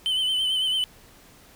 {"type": "tone with vibrato", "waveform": "triangle", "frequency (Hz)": 3053, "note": "G7", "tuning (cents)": -46, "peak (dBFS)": -20, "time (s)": [0.06, 0.84], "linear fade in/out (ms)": 0, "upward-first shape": "triangle", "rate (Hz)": 9, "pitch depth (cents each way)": 52, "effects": ["pink hiss -52 dBFS RMS until 1.55 s"]}